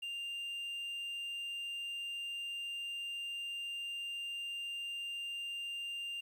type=tone with quantisation; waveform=triangle; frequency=2794 Hz; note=F7; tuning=in tune; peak=-37 dBFS; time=0.02-6.21 s; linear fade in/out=10 ms; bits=11; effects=none